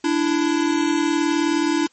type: tone pair together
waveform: square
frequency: 293.7 / 332.9 Hz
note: D4 / E4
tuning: 0 / +17 cents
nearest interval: major second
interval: 217 cents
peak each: -21 dBFS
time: 0.04-1.87 s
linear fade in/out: 5 ms
effects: white hiss -59 dBFS RMS until 1.92 s + MP3 32 kbps